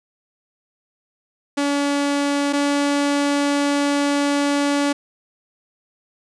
sawtooth tone pair in turn, 284.8 / 285.8 Hz, C#4 / D4, +47 / -47 cents, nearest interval unison, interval 6 cents, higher second, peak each -14 / -13 dBFS, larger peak second, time 1.57-2.53 / 2.53-4.93 s, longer second, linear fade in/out 10 ms, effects resampled to 22050 Hz + 9-bit

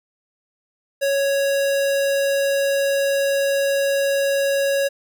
square tone, 554.4 Hz, C#5, in tune, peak -18 dBFS, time 1.01-4.89 s, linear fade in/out 20 ms, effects none

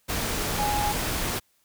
sine tone in noise, 830 Hz, G#5, 1 cent flat, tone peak -25 dBFS, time 0.58-0.93 s, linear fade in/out 20 ms, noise pink, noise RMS -28 dBFS, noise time 0.08-1.4 s, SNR 0 dB, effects white hiss -67 dBFS RMS until 1.64 s

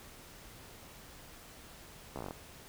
slowing click train, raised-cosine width 1 ms, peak -26 dBFS, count 9, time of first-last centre 2.16-2.309 s, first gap 14 ms, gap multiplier 1.08, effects pink hiss -53 dBFS RMS until 2.68 s

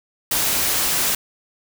white noise, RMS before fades -20 dBFS, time 0.31-1.15 s, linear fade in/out 5 ms, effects none

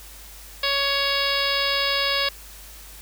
harmonic tone with a mistuned harmonic, 558 Hz, C#5, 11 cents sharp, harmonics 1 / 2 / 3 / 4 / 5 / 6 / 7 / 8 / 9, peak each -29 / -29 / -29 / -29 / -29 / -29 / -29 / -29 / -29 dBFS, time 0.63-2.29 s, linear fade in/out 5 ms, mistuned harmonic 7, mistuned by -31 cents, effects added 50 Hz sine -44 dBFS peak until 3.01 s + white hiss -44 dBFS RMS until 3.01 s

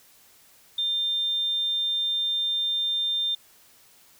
sine tone, 3600 Hz, A7, 39 cents sharp, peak -23 dBFS, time 0.78-3.35 s, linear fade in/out 5 ms, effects white hiss -56 dBFS RMS until 4.19 s

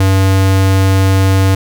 square tone, 96 Hz, G2, 36 cents flat, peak -8 dBFS, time 0-1.55 s, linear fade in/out 5 ms, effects none

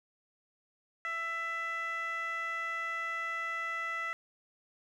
15% pulse tone with band-pass filter, 665 Hz, E5, 15 cents sharp, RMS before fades -36 dBFS, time 1.05-4.13 s, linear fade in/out 0 ms, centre 1700 Hz, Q 7.5, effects none

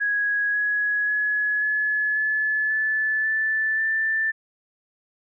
sine tone with pitch steps, 1661.2 / 1676.6 / 1692.2 / 1707.9 / 1723.8 / 1739.8 / 1755.9 / 1772.2 Hz, G#6 / G#6 / G#6 / G#6 / A6 / A6 / A6 / A6, 0 / +16 / +32 / +48 / -36 / -20 / -4 / +12 cents, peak -20 dBFS, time 0-4.32 s, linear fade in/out 20 ms, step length 540 ms, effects none

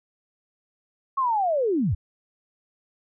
sine linear sweep, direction down, 1108 to 65.41 Hz, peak -20 dBFS, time 1.17-1.95 s, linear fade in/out 10 ms, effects none

